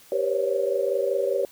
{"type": "tone cluster", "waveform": "sine", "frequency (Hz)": [391.6, 482.7, 539, 564], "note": ["G4", "B4", "C#5", "C#5"], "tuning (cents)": [-2, -40, -49, 30], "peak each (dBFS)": -27, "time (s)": [0.12, 1.45], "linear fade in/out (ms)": 2, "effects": ["white hiss -52 dBFS RMS until 1.51 s"]}